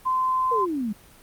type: tone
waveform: sine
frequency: 1032 Hz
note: C6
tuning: 24 cents flat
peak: -20 dBFS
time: 0.05-0.66 s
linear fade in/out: 20 ms
type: exponential sweep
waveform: sine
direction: down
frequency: 493.9 to 200 Hz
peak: -24 dBFS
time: 0.51-0.93 s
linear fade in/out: 10 ms
effects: pink hiss -51 dBFS RMS until 1.22 s + Opus 32 kbps